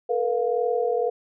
sine tone cluster, 444.2 / 486 / 704 Hz, A4 / B4 / F5, +16 / -28 / +14 cents, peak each -26 / -23 / -28 dBFS, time 0.09-1.1 s, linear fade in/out 10 ms, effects none

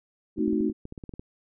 sine chord, A diminished seventh, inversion none, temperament equal, 220 / 261.6 / 311.1 / 370 Hz, A3 / C4 / Eb4 / Gb4, 0 / 0 / 0 / 0 cents, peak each -27 / -32 / -26 / -29 dBFS, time 0.36-0.73 s, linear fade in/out 50 ms
clicks, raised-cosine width 3 ms, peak -26 dBFS, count 12, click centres 0.386 / 0.48 / 0.531 / 0.607 / 0.697 / 0.854 / 0.924 / 0.978 / 1.038 / 1.093 / 1.138 / 1.195 s
effects none

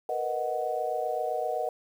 sine chord, B major seventh, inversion third, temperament equal, 466.2 / 493.9 / 622.3 / 740 Hz, A#4 / B4 / D#5 / F#5, 0 / 0 / 0 / 0 cents, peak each -35 / -35 / -32 / -31 dBFS, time 0.09-1.69 s, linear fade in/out 2 ms, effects 9-bit

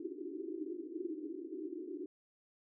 pink band-pass noise, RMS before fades -43 dBFS, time 0-2.06 s, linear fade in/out 2 ms, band 290 to 390 Hz, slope 96 dB/octave, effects none

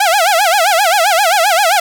sawtooth tone with vibrato, 740 Hz, F#5, in tune, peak -5 dBFS, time 0-1.8 s, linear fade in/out 5 ms, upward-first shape sine, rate 7.6 Hz, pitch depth 230 cents each way, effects none

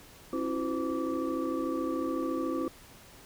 sine tone cluster, 269.1 / 328.6 / 362.3 / 511 / 1158 Hz, C4 / E4 / F#4 / C5 / D6, +49 / -5 / -36 / -41 / -25 cents, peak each -33 / -32 / -38 / -36 / -38 dBFS, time 0.33-2.68 s, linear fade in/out 2 ms, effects tanh soft clip ceiling -21 dBFS + pink hiss -53 dBFS RMS until 3.25 s

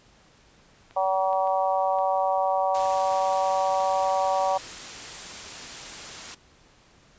clicks, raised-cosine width 0.3 ms, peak -32 dBFS, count 8, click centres 0.91 / 1.33 / 1.473 / 1.987 / 3.805 / 3.995 / 4.026 / 4.066 s
harmonic tone, 190 Hz, F#3, 46 cents sharp, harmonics 3 / 4 / 5 / 6, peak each -26 / -24 / -28 / -32 dBFS, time 0.96-4.58 s, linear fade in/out 10 ms
white noise, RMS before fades -38 dBFS, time 2.74-6.35 s, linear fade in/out 10 ms
effects pink hiss -57 dBFS RMS until 7.18 s + resampled to 16000 Hz

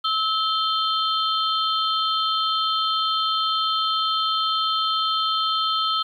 sine tone cluster, 1299 / 3133 / 3541 / 4208 Hz, E6 / G7 / A7 / C8, -26 / -2 / +10 / +9 cents, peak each -22 / -25 / -31 / -30 dBFS, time 0.04-6.03 s, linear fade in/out 10 ms, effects 9-bit

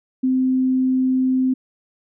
sine tone, 258.8 Hz, C4, 19 cents flat, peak -15 dBFS, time 0.23-1.54 s, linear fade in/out 10 ms, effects none

